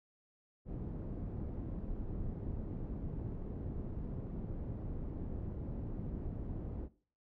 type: low-pass noise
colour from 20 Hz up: pink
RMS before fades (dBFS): -41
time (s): 0.65-6.89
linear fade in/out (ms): 50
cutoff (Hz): 310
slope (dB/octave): 12
effects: noise-tail reverb RT60 0.4 s tail -17 dB re dry